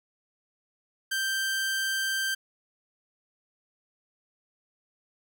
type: tone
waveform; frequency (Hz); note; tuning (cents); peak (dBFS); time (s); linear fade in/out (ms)
sawtooth; 1568; G6; 0; -23; 1.11-2.35; 10
effects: none